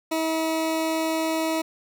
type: tone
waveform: 20% pulse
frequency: 321.2 Hz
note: E4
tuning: 45 cents flat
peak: -18 dBFS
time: 0.11-1.62 s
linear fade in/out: 10 ms
effects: none